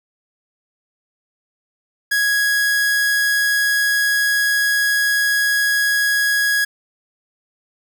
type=tone; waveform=45% pulse; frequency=1661.2 Hz; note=G#6; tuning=in tune; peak=-15 dBFS; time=2.11-6.65 s; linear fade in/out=10 ms; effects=none